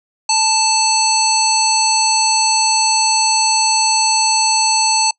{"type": "harmonic tone", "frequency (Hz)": 880, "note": "A5", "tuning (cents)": 0, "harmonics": [1, 3, 5, 7, 9], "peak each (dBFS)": [-16, -22, -17, -20, -18], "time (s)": [0.29, 5.11], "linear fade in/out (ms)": 5, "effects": ["noise-tail reverb RT60 0.1 s tail -25 dB re dry"]}